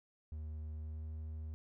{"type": "tone with pitch glide", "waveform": "triangle", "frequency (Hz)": [77.2, 78.23], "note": ["D#2", "D#2"], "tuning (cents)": [-13, 10], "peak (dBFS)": -39, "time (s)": [0.32, 1.54], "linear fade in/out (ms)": 0, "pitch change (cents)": 23, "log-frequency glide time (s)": [0.75, 1.07], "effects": []}